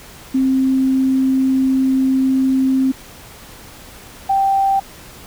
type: tone pair in turn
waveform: sine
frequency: 263.8 / 782.3 Hz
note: C4 / G5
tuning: +14 / -4 cents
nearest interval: octave + perfect fifth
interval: 1882 cents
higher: second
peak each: -12 dBFS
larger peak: neither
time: 0.34-2.92 / 4.29-4.8 s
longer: first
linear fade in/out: 10 ms
effects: pink hiss -39 dBFS RMS until 5.26 s